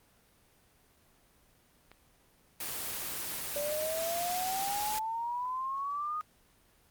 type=clicks; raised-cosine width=0.3 ms; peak=-34 / -33 / -40 dBFS; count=3; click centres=1.916 / 3.684 / 4.411 s
type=noise; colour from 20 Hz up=white; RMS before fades=-37 dBFS; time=2.6-4.99 s; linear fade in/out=5 ms
type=exponential sweep; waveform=sine; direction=up; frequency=575 to 1244.5 Hz; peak=-32 dBFS; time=3.56-6.21 s; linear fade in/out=0 ms
effects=pink hiss -65 dBFS RMS until 6.9 s + Opus 24 kbps